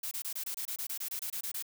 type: noise bursts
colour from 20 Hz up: blue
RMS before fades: -37 dBFS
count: 15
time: 0.03-1.625 s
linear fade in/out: 5 ms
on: 83 ms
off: 25 ms
effects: none

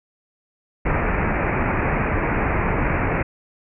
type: low-pass noise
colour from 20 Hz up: pink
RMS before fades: -21 dBFS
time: 0.85-3.23 s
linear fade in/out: 10 ms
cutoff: 2500 Hz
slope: 96 dB/octave
effects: none

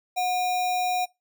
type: tone with sample-and-hold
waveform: sine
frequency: 728 Hz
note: F#5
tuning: 28 cents flat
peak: -22 dBFS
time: 0.16-1.06 s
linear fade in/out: 20 ms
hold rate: 3150 Hz
effects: noise-tail reverb RT60 0.2 s tail -23 dB re dry

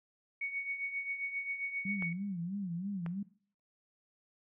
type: tone with tremolo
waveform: sine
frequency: 2229 Hz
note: C#7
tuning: 9 cents sharp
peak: -32 dBFS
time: 0.41-2.13 s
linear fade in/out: 5 ms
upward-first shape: triangle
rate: 7.5 Hz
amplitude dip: 70%
type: tone with vibrato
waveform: sine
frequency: 185 Hz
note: F#3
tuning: in tune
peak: -35 dBFS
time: 1.85-3.23 s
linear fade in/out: 5 ms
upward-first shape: sine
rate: 3.1 Hz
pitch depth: 170 cents each way
type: clicks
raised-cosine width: 0.5 ms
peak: -29 dBFS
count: 2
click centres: 2.024 / 3.063 s
effects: noise-tail reverb RT60 0.5 s tail -19 dB re dry

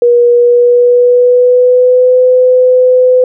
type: tone with pitch glide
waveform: sine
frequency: 480 to 505.6 Hz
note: B4 to B4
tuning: -49 to +41 cents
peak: -3 dBFS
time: 0.02-3.24 s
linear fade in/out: 2 ms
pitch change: +90 cents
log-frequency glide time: 0.3-2.2 s
effects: none

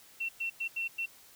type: tone bursts at uneven times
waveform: sine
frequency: 2709 Hz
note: E7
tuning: 47 cents sharp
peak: -31 dBFS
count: 5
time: 0.2-0.29 / 0.4-0.5 / 0.6-0.68 / 0.76-0.88 / 0.98-1.06 s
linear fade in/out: 10 ms
effects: white hiss -57 dBFS RMS until 1.35 s

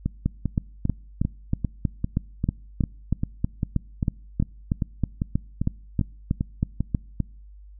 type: two click trains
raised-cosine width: 5 ms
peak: -9 / -11 dBFS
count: 22 / 19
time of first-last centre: 0.26-6.948 / 0.06-7.203 s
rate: 3.14 / 2.52 Hz
effects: noise-tail reverb RT60 0.6 s tail -26 dB re dry + added 50 Hz sine -43 dBFS peak until 7.79 s

